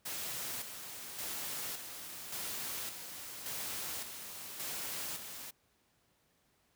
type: noise with tremolo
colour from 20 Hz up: white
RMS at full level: -40 dBFS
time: 0.05-5.51 s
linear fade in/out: 10 ms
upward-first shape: square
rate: 0.88 Hz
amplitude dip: 50%
effects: pink hiss -73 dBFS RMS until 6.75 s + high-pass 60 Hz 12 dB/octave